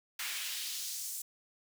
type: noise with high-pass filter sweep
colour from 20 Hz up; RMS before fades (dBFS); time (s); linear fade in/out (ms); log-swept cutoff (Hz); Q
pink; -39; 0.19-1.22; 5; 1800 to 8200; 1.3
effects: none

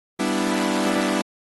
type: chord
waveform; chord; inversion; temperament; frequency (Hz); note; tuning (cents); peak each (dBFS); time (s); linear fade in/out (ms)
sawtooth; E minor seventh; first; equal; 196 / 246.9 / 293.7 / 329.6; G3 / B3 / D4 / E4; 0 / 0 / 0 / 0; -22; 0.19-1.22; 10
effects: AAC 32 kbps

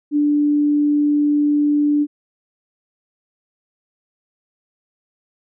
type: tone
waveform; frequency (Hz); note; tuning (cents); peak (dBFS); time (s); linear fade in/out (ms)
sine; 293.7; D4; 0; -13; 0.11-2.07; 50
effects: none

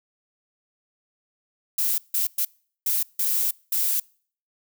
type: noise bursts at uneven times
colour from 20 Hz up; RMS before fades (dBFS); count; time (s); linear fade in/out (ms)
violet; -23; 6; 1.78-1.98 / 2.14-2.27 / 2.38-2.45 / 2.86-3.03 / 3.19-3.51 / 3.72-4; 5
effects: noise-tail reverb RT60 0.5 s tail -26 dB re dry

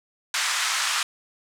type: band-pass noise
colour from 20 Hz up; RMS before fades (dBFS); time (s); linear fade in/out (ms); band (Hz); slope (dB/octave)
pink; -25; 0.34-1.03; 2; 1100 to 8800; 24
effects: none

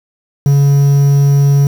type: tone with quantisation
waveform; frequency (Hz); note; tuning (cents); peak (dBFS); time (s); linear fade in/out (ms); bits
triangle; 140.9; C#3; +29; -4; 0.46-1.67; 2; 5
effects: none

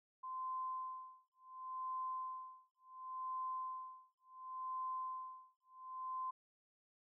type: tone with tremolo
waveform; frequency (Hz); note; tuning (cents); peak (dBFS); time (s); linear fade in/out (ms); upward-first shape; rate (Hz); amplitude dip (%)
sine; 1035; C6; -19; -39; 0.23-6.31; 10; sine; 0.7; 100
effects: none

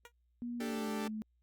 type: tone with exponential decay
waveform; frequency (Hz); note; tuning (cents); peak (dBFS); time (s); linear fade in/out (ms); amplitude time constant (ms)
10% pulse; 475.6; A#4; +35; -38; 0.05-0.12; 2; 15
type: tone with pitch glide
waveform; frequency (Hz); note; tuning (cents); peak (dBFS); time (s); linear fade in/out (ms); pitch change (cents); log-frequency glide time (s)
sine; 240 to 216.3; B3 to A3; -49 to -29; -37; 0.42-1.22; 0; -180; 0.57-0.89
type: chord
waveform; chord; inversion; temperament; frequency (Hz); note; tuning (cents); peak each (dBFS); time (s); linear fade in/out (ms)
sawtooth; D suspended fourth; none; equal; 293.7 / 392 / 440; D4 / G4 / A4; 0 / 0 / 0; -39; 0.6-1.08; 5
effects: added 60 Hz sine -70 dBFS peak until 1.42 s + Opus 48 kbps

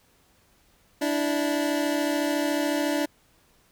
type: tone pair together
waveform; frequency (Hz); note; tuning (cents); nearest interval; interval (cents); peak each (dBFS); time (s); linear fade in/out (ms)
25% pulse; 292.2 / 326.1; D4 / E4; -9 / -19; major second; 190; -21 / -25; 1.01-3.06; 10
effects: pink hiss -62 dBFS RMS until 3.71 s

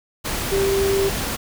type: tone in noise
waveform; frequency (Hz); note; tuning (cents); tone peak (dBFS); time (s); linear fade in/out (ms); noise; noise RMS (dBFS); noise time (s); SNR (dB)
sine; 392; G4; 0; -17; 0.51-1.1; 20; pink; -25; 0.24-1.37; +5
effects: none

